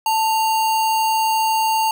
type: tone with sample-and-hold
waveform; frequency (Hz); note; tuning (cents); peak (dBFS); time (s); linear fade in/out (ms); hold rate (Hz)
sine; 886; A5; +12; -15; 0.06-1.91; 2; 3675
effects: none